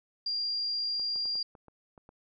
sine tone, 4781 Hz, D8, 30 cents sharp, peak -29 dBFS, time 0.26-1.43 s, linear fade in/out 5 ms
clicks, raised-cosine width 1 ms, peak -38 dBFS, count 8, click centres 0.997 / 1.16 / 1.256 / 1.355 / 1.552 / 1.683 / 1.978 / 2.091 s
effects none

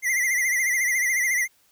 square tone with vibrato, 2026 Hz, B6, 44 cents sharp, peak -21 dBFS, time 0.02-1.48 s, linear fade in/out 50 ms, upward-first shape sine, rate 14 Hz, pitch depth 82 cents each way, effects white hiss -62 dBFS RMS until 1.71 s

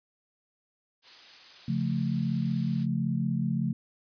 blue noise, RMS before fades -43 dBFS, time 1.02-2.87 s, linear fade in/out 50 ms
sine chord, Db augmented, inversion none, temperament equal, 138.59 / 174.61 / 220 Hz, Db3 / F3 / A3, 0 / 0 / 0 cents, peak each -30 dBFS, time 1.68-3.73 s, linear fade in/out 5 ms
effects resampled to 11025 Hz

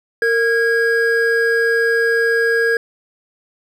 triangle tone pair together, 460.5 / 1641 Hz, A#4 / G#6, -21 / -21 cents, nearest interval octave + minor seventh, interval 2200 cents, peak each -14 dBFS, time 0.22-2.77 s, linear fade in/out 2 ms, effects none

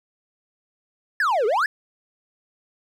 triangle exponential two-way sweep, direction down then up, 1800 to 399 to 1800 Hz, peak -16 dBFS, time 1.2-1.66 s, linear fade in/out 2 ms, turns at 1.46 s, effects none

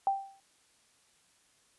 sine tone with exponential decay, 784 Hz, G5, in tune, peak -22 dBFS, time 0.07-0.4 s, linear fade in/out 1 ms, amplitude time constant 70 ms, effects white hiss -67 dBFS RMS until 1.78 s + resampled to 24000 Hz

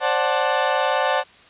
30% pulse chord, D dominant seventh, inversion third, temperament equal with one note detuned, 529.6 / 587.3 / 740 / 880 Hz, C5 / D5 / F#5 / A5, +21 / 0 / 0 / 0 cents, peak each -21 dBFS, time 0-1.24 s, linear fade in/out 50 ms, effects white hiss -49 dBFS RMS until 1.49 s + resampled to 8000 Hz

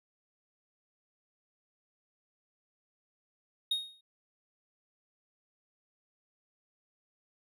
triangle tone with exponential decay, 3729 Hz, A#7, in tune, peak -24 dBFS, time 3.71-4.01 s, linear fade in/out 5 ms, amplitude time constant 65 ms, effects none

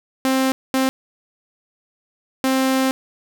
sawtooth tone bursts at uneven times, 263.6 Hz, C4, 13 cents sharp, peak -12 dBFS, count 3, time 0.25-0.52 / 0.74-0.89 / 2.44-2.91 s, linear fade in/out 0 ms, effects none

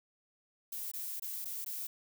violet noise with dropouts, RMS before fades -40 dBFS, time 0.72-1.87 s, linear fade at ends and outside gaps 5 ms, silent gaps 0.916-0.935 / 1.198-1.221 / 1.447-1.454 / 1.647-1.661 s, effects none

